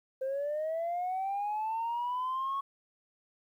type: linear sweep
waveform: sine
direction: up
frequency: 520 to 1108.7 Hz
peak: -29 dBFS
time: 0.21-2.61 s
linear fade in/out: 10 ms
effects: tanh soft clip ceiling -28 dBFS + 11-bit